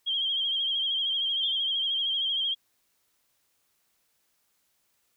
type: tone with vibrato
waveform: sine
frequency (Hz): 3207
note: G7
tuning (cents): +39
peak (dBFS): -25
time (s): 0.06-2.55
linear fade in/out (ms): 20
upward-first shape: sine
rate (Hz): 13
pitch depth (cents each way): 53
type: tone with exponential decay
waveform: sine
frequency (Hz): 3525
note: A7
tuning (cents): +2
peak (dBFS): -27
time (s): 1.43-1.7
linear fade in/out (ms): 5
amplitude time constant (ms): 57
effects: white hiss -72 dBFS RMS until 5.16 s